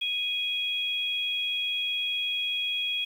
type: tone pair together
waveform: sine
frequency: 2489 / 3308 Hz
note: D#7 / G#7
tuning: 0 / -8 cents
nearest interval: perfect fourth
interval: 492 cents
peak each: -31 / -28 dBFS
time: 0.01-3.05 s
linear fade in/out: 10 ms
effects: 9-bit